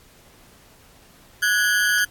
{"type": "ring-modulated tone", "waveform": "40% pulse", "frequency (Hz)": 1568, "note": "G6", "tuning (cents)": 0, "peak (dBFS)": -13, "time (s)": [1.42, 2.05], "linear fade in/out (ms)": 10, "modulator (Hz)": 100, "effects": ["pink hiss -52 dBFS RMS until 2.1 s", "AAC 64 kbps"]}